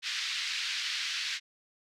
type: band-pass noise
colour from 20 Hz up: white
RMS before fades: -34 dBFS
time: 0.02-1.4 s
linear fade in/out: 50 ms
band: 1700 to 4800 Hz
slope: 24 dB/octave
effects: none